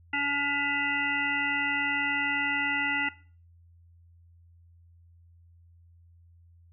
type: harmonic tone with a mistuned harmonic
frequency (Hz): 284.7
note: C#4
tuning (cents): +46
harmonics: 1 / 3 / 5 / 7 / 9 / 10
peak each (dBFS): -36 / -35 / -33 / -29 / -39 / -34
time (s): 0.13-3.09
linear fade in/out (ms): 5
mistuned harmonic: 10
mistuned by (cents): -50
effects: noise-tail reverb RT60 0.4 s tail -18 dB re dry + added 85 Hz sine -54 dBFS peak until 6.72 s